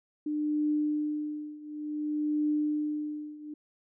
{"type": "tone with tremolo", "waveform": "sine", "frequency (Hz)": 300.1, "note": "D4", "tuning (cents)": 38, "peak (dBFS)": -24, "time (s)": [0.26, 3.54], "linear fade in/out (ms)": 5, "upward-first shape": "triangle", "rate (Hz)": 0.56, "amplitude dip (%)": 90, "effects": []}